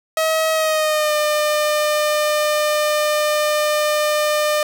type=tone with pitch glide; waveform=sawtooth; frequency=638 to 602.2 Hz; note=D#5 to D5; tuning=+43 to +43 cents; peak=-12 dBFS; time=0.17-4.63 s; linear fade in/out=2 ms; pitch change=-100 cents; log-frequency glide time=0.52-1.14 s; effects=none